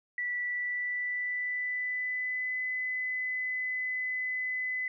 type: tone with pitch glide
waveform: sine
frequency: 1960 to 2013 Hz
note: B6 to B6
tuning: -14 to +33 cents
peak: -30 dBFS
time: 0.18-4.88 s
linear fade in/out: 2 ms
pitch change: +47 cents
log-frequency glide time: 0.4-2.6 s
effects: none